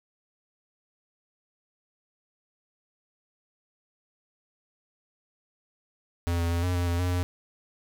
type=tone with pitch steps; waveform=square; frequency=85.9 / 84.8 / 85.6 / 89.9 / 87.9 / 86.1 / 89.8 / 89.1 Hz; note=F2 / E2 / F2 / F#2 / F2 / F2 / F2 / F2; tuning=-28 / +50 / -34 / -49 / +12 / -24 / +49 / +35 cents; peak=-25 dBFS; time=6.27-7.23 s; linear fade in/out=0 ms; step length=120 ms; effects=none